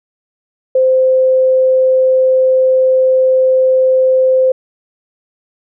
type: tone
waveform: sine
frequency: 519 Hz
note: C5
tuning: 14 cents flat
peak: -7 dBFS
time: 0.75-4.52 s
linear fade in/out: 5 ms
effects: none